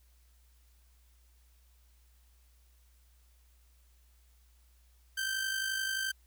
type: tone with amplitude modulation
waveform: sawtooth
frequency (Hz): 1559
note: G6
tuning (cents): -10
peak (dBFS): -26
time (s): 5.17-6.12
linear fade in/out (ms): 10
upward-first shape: sine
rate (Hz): 51.5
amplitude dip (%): 50
effects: added 60 Hz sine -61 dBFS peak until 6.26 s + white hiss -71 dBFS RMS until 6.26 s